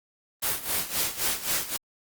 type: noise with tremolo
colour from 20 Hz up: white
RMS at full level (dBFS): -25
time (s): 0.42-1.77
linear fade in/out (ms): 10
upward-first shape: sine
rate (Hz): 3.8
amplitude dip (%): 80
effects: Opus 32 kbps